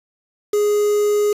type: tone with quantisation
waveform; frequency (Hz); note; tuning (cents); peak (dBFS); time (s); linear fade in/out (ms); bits
triangle; 415.3; G#4; 0; -12; 0.53-1.33; 5; 5
effects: resampled to 32000 Hz